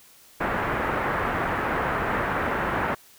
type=low-pass noise; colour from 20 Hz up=white; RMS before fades=-26 dBFS; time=0.4-2.95 s; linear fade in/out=10 ms; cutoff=1700 Hz; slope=24 dB/octave; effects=white hiss -53 dBFS RMS until 3.18 s